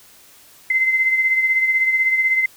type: beating tone pair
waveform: sine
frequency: 2065 / 2081 Hz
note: C7 / C7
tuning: -23 / -10 cents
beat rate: 16 Hz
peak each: -15 / -24 dBFS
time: 0.7-2.46 s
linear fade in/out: 5 ms
effects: white hiss -48 dBFS RMS until 2.56 s